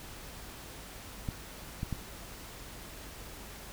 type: clicks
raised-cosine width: 5 ms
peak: -21 dBFS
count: 3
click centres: 1.288 / 1.831 / 1.927 s
effects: added 50 Hz sine -53 dBFS peak until 3.72 s + pink hiss -47 dBFS RMS until 3.72 s